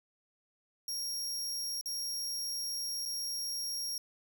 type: tone with dropouts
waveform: sawtooth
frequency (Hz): 5588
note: F8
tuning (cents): 0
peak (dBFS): -32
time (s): 0.88-3.98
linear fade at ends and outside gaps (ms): 2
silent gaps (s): 1.812-1.858 / 3.054-3.058
effects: none